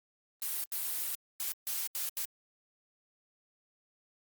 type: noise bursts at uneven times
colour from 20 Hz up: blue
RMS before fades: -35 dBFS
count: 6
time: 0.42-0.64 / 0.72-1.15 / 1.4-1.52 / 1.67-1.87 / 1.95-2.09 / 2.17-2.25 s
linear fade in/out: 0 ms
effects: Opus 32 kbps